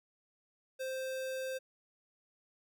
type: tone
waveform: square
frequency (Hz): 523.3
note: C5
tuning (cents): 0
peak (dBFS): -37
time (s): 0.79-1.59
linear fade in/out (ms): 20
effects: none